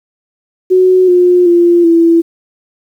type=tone with pitch steps; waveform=sine; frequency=370 / 357.6 / 345.6 / 334 Hz; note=F#4 / F4 / F4 / E4; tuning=0 / +41 / -18 / +23 cents; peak=-4 dBFS; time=0.7-2.22 s; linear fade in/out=20 ms; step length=380 ms; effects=7-bit